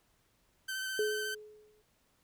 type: tone with vibrato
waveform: sawtooth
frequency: 1539 Hz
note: G6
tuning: 32 cents flat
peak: -32 dBFS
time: 0.68-1.35 s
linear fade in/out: 10 ms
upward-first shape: square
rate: 14 Hz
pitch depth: 13 cents each way
type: tone with exponential decay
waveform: sine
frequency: 425 Hz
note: G#4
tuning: 40 cents sharp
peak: -27 dBFS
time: 0.99-1.82 s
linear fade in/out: 2 ms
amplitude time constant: 180 ms
effects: pink hiss -72 dBFS RMS until 2.23 s